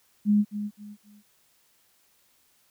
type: tone with echo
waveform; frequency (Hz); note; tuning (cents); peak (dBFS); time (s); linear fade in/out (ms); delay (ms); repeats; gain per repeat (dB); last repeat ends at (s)
sine; 207.7; G#3; 0; -17; 0.25-0.45; 50; 260; 3; -11; 1.23
effects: white hiss -65 dBFS RMS until 2.7 s